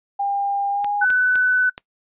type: tone with pitch glide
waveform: sine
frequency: 801 to 820.2 Hz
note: G5 to G#5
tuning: +37 to -22 cents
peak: -19 dBFS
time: 0.19-1.05 s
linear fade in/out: 10 ms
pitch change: +41 cents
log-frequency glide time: 0.7-0.89 s
type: clicks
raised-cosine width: 0.2 ms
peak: -14 dBFS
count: 4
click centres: 0.845 / 1.103 / 1.356 / 1.779 s
type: tone with vibrato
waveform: sine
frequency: 1500 Hz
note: F#6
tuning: 23 cents sharp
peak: -14 dBFS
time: 1.01-1.7 s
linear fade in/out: 10 ms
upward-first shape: sine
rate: 19 Hz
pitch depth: 8 cents each way
effects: noise-tail reverb RT60 0.1 s tail -22 dB re dry + resampled to 8000 Hz